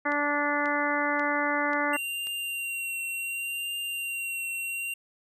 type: harmonic tone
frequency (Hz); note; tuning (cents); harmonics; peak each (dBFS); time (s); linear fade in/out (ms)
291.1; D4; -15; 1 / 2 / 3 / 4 / 5 / 6 / 7; -32 / -32 / -32 / -32 / -32 / -32 / -32; 0.05-1.97; 10
type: click train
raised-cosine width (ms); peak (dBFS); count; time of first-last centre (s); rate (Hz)
0.2; -27; 5; 0.12-2.271; 1.86
type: tone with vibrato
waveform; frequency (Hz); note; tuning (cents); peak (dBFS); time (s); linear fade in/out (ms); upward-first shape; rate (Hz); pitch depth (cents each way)
square; 2761; F7; -20; -31; 1.93-4.94; 5; triangle; 0.68; 24
effects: none